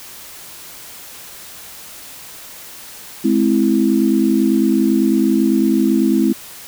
sine chord, Ab augmented, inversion none, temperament equal with one note detuned, 211.6 / 261.6 / 329.6 Hz, Ab3 / C4 / E4, +33 / 0 / 0 cents, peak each -16 dBFS, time 3.24-6.33 s, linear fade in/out 10 ms, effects white hiss -36 dBFS RMS until 6.67 s

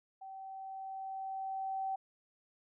sine tone with level ramp, 770 Hz, G5, 31 cents flat, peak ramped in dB -45 to -33 dBFS, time 0.21-1.96 s, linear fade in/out 10 ms, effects none

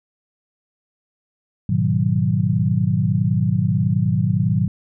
sine chord, G# minor seventh, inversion none, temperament equal with one note detuned, 105.09 / 123.47 / 155.56 / 185 Hz, G#2 / B2 / D#3 / F#3, +21 / 0 / 0 / 0 cents, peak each -21 dBFS, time 1.69-4.68 s, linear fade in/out 5 ms, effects none

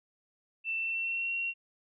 sine tone with pitch glide, 2673 to 2739 Hz, E7 to F7, +23 to -34 cents, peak -30 dBFS, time 0.64-1.54 s, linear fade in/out 50 ms, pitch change +43 cents, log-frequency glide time 0.76-1.33 s, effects none

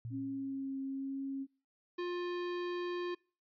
sine tone with exponential decay, 116.54 Hz, A#2, in tune, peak -38 dBFS, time 0.05-0.79 s, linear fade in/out 0 ms, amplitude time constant 160 ms
sine tone with vibrato, 270.8 Hz, C#4, 40 cents flat, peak -36 dBFS, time 0.1-1.47 s, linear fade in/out 50 ms, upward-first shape triangle, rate 1.1 Hz, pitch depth 10 cents each way
square tone, 353.3 Hz, F4, 20 cents sharp, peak -36 dBFS, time 1.98-3.15 s, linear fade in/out 10 ms
effects noise-tail reverb RT60 0.4 s tail -26 dB re dry + resampled to 11025 Hz

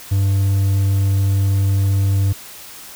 triangle tone, 98 Hz, G2, in tune, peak -11 dBFS, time 0.11-2.33 s, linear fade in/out 10 ms, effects white hiss -37 dBFS RMS until 2.95 s

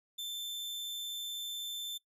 40% pulse tone, 3544 Hz, A7, 12 cents sharp, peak -36 dBFS, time 0.18-1.98 s, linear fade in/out 10 ms, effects noise-tail reverb RT60 0.1 s tail -18 dB re dry

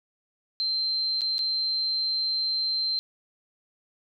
sine tone with dropouts, 4125 Hz, C8, 25 cents flat, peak -24 dBFS, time 0.6-2.99 s, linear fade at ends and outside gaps 0 ms, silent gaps 1.209-1.217 / 1.382-1.391 s, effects none

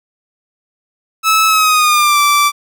sawtooth tone with pitch glide, 1302 to 1166.7 Hz, E6 to D6, -22 to -12 cents, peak -5 dBFS, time 1.23-2.52 s, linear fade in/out 50 ms, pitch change -190 cents, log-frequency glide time 1.46-2.2 s, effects none

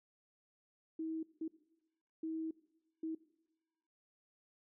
sine tone bursts at uneven times, 321 Hz, E4, 46 cents flat, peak -37 dBFS, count 4, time 0.99-1.23 / 1.41-1.48 / 2.23-2.51 / 3.03-3.15 s, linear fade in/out 5 ms, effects noise-tail reverb RT60 1.0 s tail -20 dB re dry

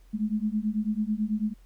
sine beating tone pair, 209 / 218.1 Hz, G#3 / A3, +11 / -15 cents, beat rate 9.1 Hz, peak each -28 dBFS, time 0.13-1.54 s, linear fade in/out 20 ms, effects added 42 Hz sine -51 dBFS peak until 1.65 s + pink hiss -66 dBFS RMS until 1.65 s

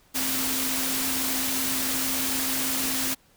sine tone in noise, 263.3 Hz, C4, 11 cents sharp, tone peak -33 dBFS, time 0.14-3.15 s, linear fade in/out 20 ms, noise white, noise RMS -27 dBFS, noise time 0.14-3.15 s, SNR -9 dB, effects pink hiss -60 dBFS RMS until 3.36 s

